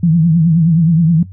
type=tone with vibrato; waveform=sine; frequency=164.81 Hz; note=E3; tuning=in tune; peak=-7 dBFS; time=0.03-1.23 s; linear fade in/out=5 ms; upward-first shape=triangle; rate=9.5 Hz; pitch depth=130 cents each way; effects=noise-tail reverb RT60 0.1 s tail -17 dB re dry + added 94 Hz sine -30 dBFS peak until 1.32 s